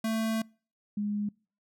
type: tone pair in turn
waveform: square / sine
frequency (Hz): 222.5 / 206.8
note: A3 / G#3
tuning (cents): +20 / -7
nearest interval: minor second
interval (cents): 127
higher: first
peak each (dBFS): -28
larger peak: neither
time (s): 0.04-0.42 / 0.97-1.29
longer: first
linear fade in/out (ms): 5
effects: noise-tail reverb RT60 0.4 s tail -26 dB re dry